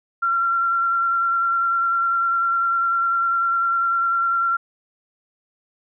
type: tone with vibrato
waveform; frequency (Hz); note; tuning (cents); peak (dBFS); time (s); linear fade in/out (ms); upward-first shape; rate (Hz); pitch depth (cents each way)
sine; 1367; F6; -37; -17; 0.22-4.57; 10; triangle; 10; 23
effects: none